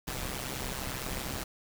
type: noise with amplitude modulation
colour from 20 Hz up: pink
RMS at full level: -33 dBFS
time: 0.07-1.44 s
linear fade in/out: 10 ms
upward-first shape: sine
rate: 131 Hz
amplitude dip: 75%
effects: none